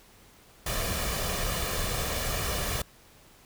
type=noise with comb filter; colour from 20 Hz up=pink; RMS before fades=-30 dBFS; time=0.66-2.82 s; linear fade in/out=5 ms; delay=1.7 ms; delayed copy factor=+0.55; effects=pink hiss -56 dBFS RMS until 3.45 s